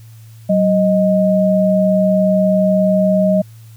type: tone pair together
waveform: sine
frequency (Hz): 188.8 / 623.1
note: F#3 / D#5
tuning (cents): +35 / +2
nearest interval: octave + major sixth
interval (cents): 2067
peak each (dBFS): -13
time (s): 0.49-3.42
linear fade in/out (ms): 10
effects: added 112 Hz sine -36 dBFS peak until 3.76 s + white hiss -51 dBFS RMS until 3.76 s